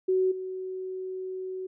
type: tone with level steps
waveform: sine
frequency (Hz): 374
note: F#4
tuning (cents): +19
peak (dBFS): -21 / -32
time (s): 0.08-1.67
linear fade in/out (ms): 10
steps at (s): 0.31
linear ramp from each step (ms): 10
effects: none